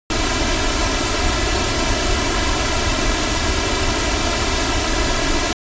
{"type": "noise with comb filter", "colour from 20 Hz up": "pink", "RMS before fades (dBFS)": -18, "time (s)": [0.1, 5.53], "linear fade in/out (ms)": 2, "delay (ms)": 3, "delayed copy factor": 0.8, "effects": ["resampled to 16000 Hz"]}